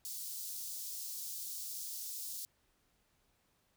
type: high-pass noise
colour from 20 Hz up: white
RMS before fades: -43 dBFS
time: 0.05-2.45 s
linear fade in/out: 0 ms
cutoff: 4400 Hz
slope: 24 dB/octave
effects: pink hiss -75 dBFS RMS until 3.76 s